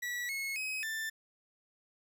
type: tone with pitch steps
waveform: 40% pulse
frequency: 1942 / 2180 / 2537 / 1775 Hz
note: B6 / C#7 / D#7 / A6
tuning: -30 / -29 / +33 / +15 cents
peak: -34 dBFS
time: 0.02-1.1 s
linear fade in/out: 10 ms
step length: 270 ms
effects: 11-bit